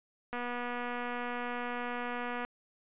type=click train; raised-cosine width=0.5 ms; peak=-23 dBFS; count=516; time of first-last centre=0.33-2.449 s; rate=243 Hz; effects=resampled to 8000 Hz